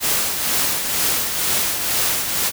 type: noise with tremolo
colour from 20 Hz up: white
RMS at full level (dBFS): -18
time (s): 0-2.52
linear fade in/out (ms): 50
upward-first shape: triangle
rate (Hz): 2.1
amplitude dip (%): 50
effects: none